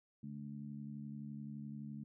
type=harmonic tone; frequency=71.7 Hz; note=D2; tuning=41 cents flat; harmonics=2 / 3 / 4; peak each=-48 / -46 / -56 dBFS; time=0.23-2.04 s; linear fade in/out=5 ms; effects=none